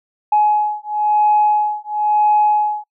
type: beating tone pair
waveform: sine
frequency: 842 / 842.99 Hz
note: G#5 / G#5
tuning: +24 / +26 cents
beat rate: 0.99 Hz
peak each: -15 dBFS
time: 0.32-2.84 s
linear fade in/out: 5 ms
effects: noise-tail reverb RT60 0.1 s tail -25 dB re dry + tanh soft clip ceiling -5 dBFS